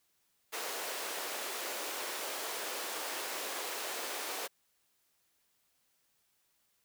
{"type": "high-pass noise", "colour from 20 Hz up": "pink", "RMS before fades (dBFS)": -39, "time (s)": [0.52, 4.48], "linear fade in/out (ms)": 20, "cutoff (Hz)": 390, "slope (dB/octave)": 24, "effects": ["white hiss -75 dBFS RMS until 6.84 s"]}